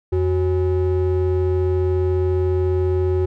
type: ring-modulated tone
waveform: triangle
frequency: 228.6 Hz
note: A#3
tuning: 34 cents flat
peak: -11 dBFS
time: 0.12-3.26 s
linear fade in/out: 10 ms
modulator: 142 Hz
effects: none